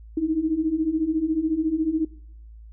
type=beating tone pair; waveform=sine; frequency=307.1 / 321.1 Hz; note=D#4 / E4; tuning=-23 / -45 cents; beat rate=14 Hz; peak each=-26 / -22 dBFS; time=0.17-2.05 s; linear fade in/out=5 ms; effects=noise-tail reverb RT60 0.7 s tail -21 dB re dry + added 55 Hz sine -41 dBFS peak until 2.72 s